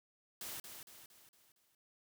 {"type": "noise with echo", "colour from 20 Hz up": "white", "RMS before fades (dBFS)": -45, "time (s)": [0.41, 0.6], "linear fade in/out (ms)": 2, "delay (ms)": 230, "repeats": 5, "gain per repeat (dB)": -6, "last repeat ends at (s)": 1.75, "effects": []}